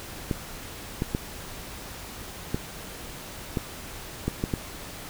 clicks, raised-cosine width 3 ms, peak -12 dBFS, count 8, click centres 0.312 / 1.021 / 1.149 / 2.545 / 3.572 / 4.28 / 4.439 / 4.538 s, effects pink hiss -40 dBFS RMS until 5.09 s

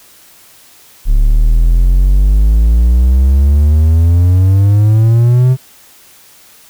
triangle exponential sweep, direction up, 34.65 to 130.81 Hz, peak -3 dBFS, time 1.05-5.57 s, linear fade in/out 50 ms, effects white hiss -42 dBFS RMS until 6.69 s

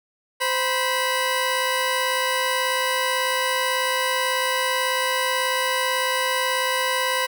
15% pulse tone pair together, 518.6 / 979 Hz, C5 / B5, -15 / -15 cents, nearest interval major seventh, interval 1100 cents, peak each -17 dBFS, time 0.4-7.27 s, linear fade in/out 20 ms, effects none

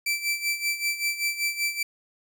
sawtooth tone with tremolo, 2332 Hz, D7, 13 cents flat, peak -19 dBFS, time 0.06-1.83 s, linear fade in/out 5 ms, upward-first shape sine, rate 5.2 Hz, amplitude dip 75%, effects none

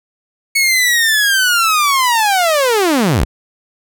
sawtooth linear sweep, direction down, 2217 to 38.01 Hz, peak -7 dBFS, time 0.55-3.25 s, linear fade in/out 10 ms, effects none

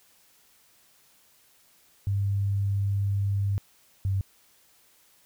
sine tone pair in turn, 99.6 / 96.88 Hz, G2 / G2, +28 / -20 cents, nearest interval unison, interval 48 cents, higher first, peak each -23 dBFS, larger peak neither, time 2.07-3.58 / 4.05-4.21 s, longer first, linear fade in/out 0 ms, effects white hiss -61 dBFS RMS until 5.25 s

